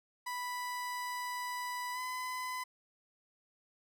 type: tone with pitch glide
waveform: 30% pulse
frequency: 987.8 to 1010.3 Hz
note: B5 to B5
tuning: 0 to +39 cents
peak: -34 dBFS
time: 0.26-2.64 s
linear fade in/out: 10 ms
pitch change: +39 cents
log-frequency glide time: 1.93-1.99 s
effects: none